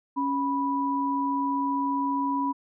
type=tone pair together; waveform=sine; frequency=277.2 / 983.6 Hz; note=C#4 / B5; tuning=0 / -7 cents; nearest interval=octave + minor seventh; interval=2193 cents; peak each=-27 / -26 dBFS; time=0.16-2.53 s; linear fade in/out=20 ms; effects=none